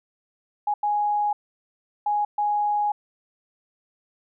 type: tone bursts at uneven times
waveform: sine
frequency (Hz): 830.6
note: G#5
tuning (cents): 0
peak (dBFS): -20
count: 4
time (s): 0.67-0.74 / 0.83-1.33 / 2.06-2.25 / 2.38-2.92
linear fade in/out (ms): 5
effects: none